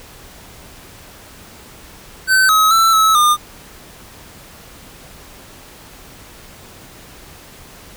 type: tone with pitch steps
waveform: square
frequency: 1531 / 1275 / 1333 / 1297 / 1210 Hz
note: G6 / D#6 / E6 / E6 / D#6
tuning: -41 / +42 / +19 / -28 / -49 cents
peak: -10 dBFS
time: 2.27-3.37 s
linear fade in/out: 50 ms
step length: 220 ms
effects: pink hiss -40 dBFS RMS until 7.96 s